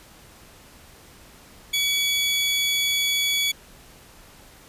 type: tone pair together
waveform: 35% pulse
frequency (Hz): 2271 / 3393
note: C#7 / G#7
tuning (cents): +41 / +36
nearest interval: perfect fifth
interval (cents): 695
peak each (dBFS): -23 / -20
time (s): 1.73-3.52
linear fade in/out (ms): 10
effects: pink hiss -49 dBFS RMS until 4.68 s + resampled to 32000 Hz